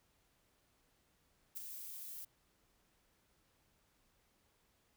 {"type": "noise with ADSR envelope", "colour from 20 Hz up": "violet", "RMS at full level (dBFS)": -42, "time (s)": [1.55, 2.25], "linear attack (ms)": 22, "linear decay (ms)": 12, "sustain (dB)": -6, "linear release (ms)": 8, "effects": ["pink hiss -75 dBFS RMS until 4.96 s"]}